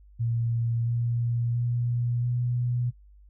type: tone with pitch steps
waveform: sine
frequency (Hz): 116.54 / 118.37 / 120.23 / 122.12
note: A#2 / A#2 / B2 / B2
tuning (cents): 0 / +27 / -46 / -19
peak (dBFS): -24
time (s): 0.19-2.91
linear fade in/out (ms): 20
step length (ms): 680
effects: noise-tail reverb RT60 0.1 s tail -18 dB re dry + added 50 Hz sine -50 dBFS peak until 3.29 s